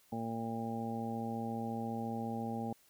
harmonic tone, 114.4 Hz, A#2, 32 cents flat, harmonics 1 / 2 / 3 / 4 / 5 / 6 / 7, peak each -44 / -38 / -49 / -46 / -49 / -52 / -42 dBFS, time 0.12-2.73 s, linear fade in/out 5 ms, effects white hiss -67 dBFS RMS until 2.89 s

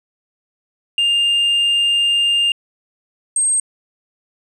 sine tone pair in turn, 2806 / 8408 Hz, F7 / C9, +8 / +7 cents, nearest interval octave + perfect fifth, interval 1899 cents, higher second, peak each -10 / -11 dBFS, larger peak first, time 0.98-2.52 / 3.36-3.6 s, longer first, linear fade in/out 2 ms, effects tanh soft clip ceiling -12 dBFS

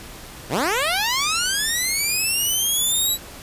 10% pulse linear sweep, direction up, 89.2 to 3958 Hz, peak -11 dBFS, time 0.49-3.18 s, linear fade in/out 50 ms, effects pink hiss -39 dBFS RMS until 3.42 s + resampled to 32000 Hz

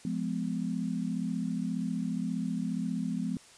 sine chord, F diminished, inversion none, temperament just, 174.61 / 209.5 / 251.4 Hz, F3 / Ab3 / Cb4, 0 / +15 / +31 cents, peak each -34 dBFS, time 0.05-3.37 s, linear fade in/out 2 ms, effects white hiss -55 dBFS RMS until 3.57 s + resampled to 22050 Hz

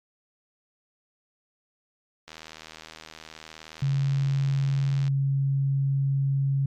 click train, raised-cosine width 0.2 ms, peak -24 dBFS, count 223, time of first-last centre 2.28-5.079 s, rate 79.3 Hz
sine tone, 137.4 Hz, C#3, 15 cents flat, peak -21 dBFS, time 3.82-6.66 s, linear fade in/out 5 ms
effects MP3 96 kbps

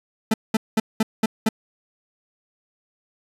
40% pulse tone bursts, 220 Hz, A3, in tune, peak -15 dBFS, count 6, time 0.31-1.49 s, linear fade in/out 5 ms, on 30 ms, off 200 ms, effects resampled to 32000 Hz

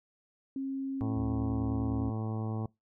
sine tone, 270 Hz, C#4, 45 cents flat, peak -32 dBFS, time 0.56-2.1 s, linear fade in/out 2 ms
harmonic tone, 110 Hz, A2, in tune, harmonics 1 / 2 / 3 / 4 / 5 / 6 / 7 / 8 / 9 / 10, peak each -33 / -38 / -43 / -45 / -50 / -51 / -47 / -53 / -53 / -53 dBFS, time 1.01-2.66 s, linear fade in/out 0 ms
sine tone with vibrato, 73.42 Hz, D2, in tune, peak -37 dBFS, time 1.16-2.1 s, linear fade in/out 5 ms, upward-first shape sine, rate 7.3 Hz, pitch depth 130 cents each way
effects noise-tail reverb RT60 0.2 s tail -24 dB re dry

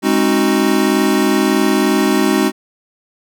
square chord, Ab dominant seventh, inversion none, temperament equal with one note detuned, 207.7 / 267.9 / 311.1 / 370 Hz, Ab3 / C4 / Eb4 / Gb4, 0 / +41 / 0 / 0 cents, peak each -18 dBFS, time 0.02-2.52 s, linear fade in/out 50 ms, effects none

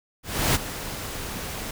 pink noise with ADSR envelope, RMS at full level -20 dBFS, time 0.23-1.71 s, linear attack 320 ms, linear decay 22 ms, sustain -13 dB, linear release 3 ms, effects none

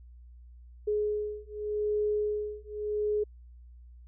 sine beating tone pair, 419.8 / 420.65 Hz, G#4 / G#4, +19 / +22 cents, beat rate 0.85 Hz, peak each -31 dBFS, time 0.87-3.24 s, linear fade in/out 10 ms, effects added 60 Hz sine -48 dBFS peak until 4.07 s

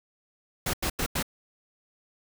pink noise bursts, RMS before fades -28 dBFS, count 4, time 0.66-1.227 s, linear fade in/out 5 ms, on 75 ms, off 89 ms, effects none

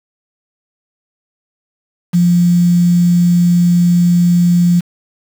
sine tone with quantisation, 174.7 Hz, F3, 1 cent sharp, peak -7 dBFS, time 2.13-4.81 s, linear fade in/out 20 ms, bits 5, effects none

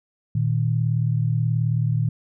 sine tone pair together, 116.54 / 155.2 Hz, A#2 / D#3, 0 / -4 cents, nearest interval perfect fourth, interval 496 cents, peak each -20 / -23 dBFS, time 0.35-2.09 s, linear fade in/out 5 ms, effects none

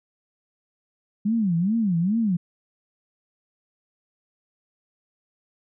sine tone with vibrato, 195.9 Hz, G3, 1 cent flat, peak -19 dBFS, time 1.25-2.37 s, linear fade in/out 10 ms, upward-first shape sine, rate 2.4 Hz, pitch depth 290 cents each way, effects none

